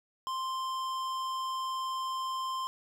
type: tone with tanh clipping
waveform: sine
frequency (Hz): 1046.5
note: C6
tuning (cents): 0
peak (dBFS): -34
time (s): 0.27-2.67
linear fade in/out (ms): 0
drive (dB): 16
effects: none